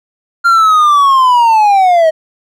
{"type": "linear sweep", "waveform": "triangle", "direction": "down", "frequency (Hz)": [1396.9, 623], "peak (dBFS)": -3, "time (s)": [0.44, 2.11], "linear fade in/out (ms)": 20, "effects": []}